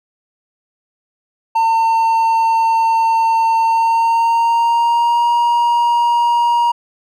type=tone with pitch glide; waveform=triangle; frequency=905 to 947.8 Hz; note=A5 to A#5; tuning=+48 to +28 cents; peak=-9 dBFS; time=1.55-6.72 s; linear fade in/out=10 ms; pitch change=+80 cents; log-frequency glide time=3.61-5.28 s; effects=none